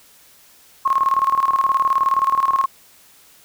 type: tone with tremolo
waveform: sine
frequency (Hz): 1080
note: C#6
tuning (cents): -45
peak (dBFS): -12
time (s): 0.85-2.66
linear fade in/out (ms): 10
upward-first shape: square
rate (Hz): 19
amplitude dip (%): 70
effects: white hiss -50 dBFS RMS until 3.44 s